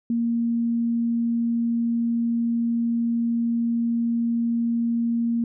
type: tone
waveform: sine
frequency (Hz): 233.3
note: A#3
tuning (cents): +2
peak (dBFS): -20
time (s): 0.1-5.44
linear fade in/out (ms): 2
effects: none